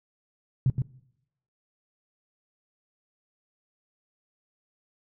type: tone with echo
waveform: sine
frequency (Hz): 130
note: C3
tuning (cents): -11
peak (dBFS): -18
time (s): 0.66-0.7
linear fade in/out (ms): 2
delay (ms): 120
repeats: 1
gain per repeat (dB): -4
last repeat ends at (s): 0.82
effects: noise-tail reverb RT60 0.8 s tail -20 dB re dry